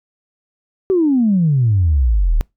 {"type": "exponential sweep", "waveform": "sine", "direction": "down", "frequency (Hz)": [392, 35.07], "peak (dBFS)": -10, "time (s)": [0.9, 2.41], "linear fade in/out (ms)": 0, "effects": ["noise-tail reverb RT60 0.2 s tail -26 dB re dry", "tanh soft clip ceiling -6 dBFS"]}